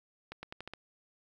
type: accelerating click train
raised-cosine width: 0.3 ms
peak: -26 dBFS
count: 6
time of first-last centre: 0.32-0.736 s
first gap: 110 ms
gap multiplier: 0.86
effects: 10-bit